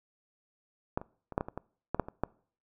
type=clicks; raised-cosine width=1 ms; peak=-15 / -29 / -28 / -13 / -18 / -25 / -22 / -15 / -13 / -26 / -14 dBFS; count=11; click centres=0.975 / 1.015 / 1.323 / 1.379 / 1.409 / 1.485 / 1.576 / 1.946 / 1.997 / 2.085 / 2.236 s; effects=noise-tail reverb RT60 0.5 s tail -24 dB re dry